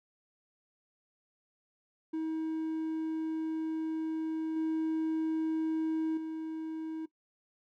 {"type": "tone with level steps", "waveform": "triangle", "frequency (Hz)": 318.6, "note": "D#4", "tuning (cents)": 41, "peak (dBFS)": [-29, -26, -33], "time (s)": [2.13, 7.06], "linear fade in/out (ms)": 10, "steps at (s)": [4.56, 6.17], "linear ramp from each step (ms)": 5, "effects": ["noise-tail reverb RT60 0.1 s tail -18 dB re dry", "tanh soft clip ceiling -22 dBFS"]}